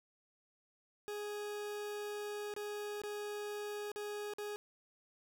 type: tone with dropouts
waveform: 40% pulse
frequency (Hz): 415.3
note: G#4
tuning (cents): 0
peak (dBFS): -39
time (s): 1.08-4.56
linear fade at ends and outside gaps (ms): 0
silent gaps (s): 2.539-2.564 / 3.017-3.036 / 3.917-3.96 / 4.336-4.384
effects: none